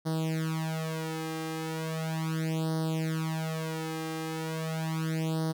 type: tone with flanger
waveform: sawtooth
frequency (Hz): 160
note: D#3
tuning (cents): +49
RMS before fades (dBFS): -32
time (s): 0.05-5.53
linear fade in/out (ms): 20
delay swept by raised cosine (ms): 0.2 to 2.5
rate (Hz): 0.37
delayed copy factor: +0.95
effects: none